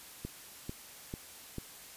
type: click train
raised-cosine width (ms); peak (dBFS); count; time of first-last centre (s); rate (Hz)
3; -25; 4; 0.25-1.583; 2.25
effects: white hiss -51 dBFS RMS until 1.96 s + resampled to 32000 Hz